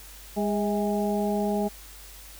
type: harmonic tone with a mistuned harmonic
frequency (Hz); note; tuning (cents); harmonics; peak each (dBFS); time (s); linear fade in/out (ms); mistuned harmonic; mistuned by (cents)
205; G#3; -22; 1 / 2 / 3 / 4; -26 / -29 / -31 / -32; 0.36-1.69; 20; 3; +66
effects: added 50 Hz sine -47 dBFS peak until 2.39 s + white hiss -47 dBFS RMS until 2.39 s